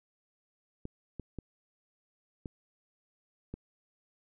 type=clicks; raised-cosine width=3 ms; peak=-26 dBFS; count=5; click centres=0.854 / 1.197 / 1.387 / 2.458 / 3.54 s; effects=none